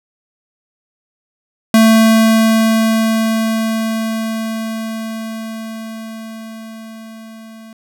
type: tone with level ramp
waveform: square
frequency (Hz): 222.7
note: A3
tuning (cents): +21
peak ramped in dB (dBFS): -6 to -35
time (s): 1.74-7.73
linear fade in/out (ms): 2
effects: none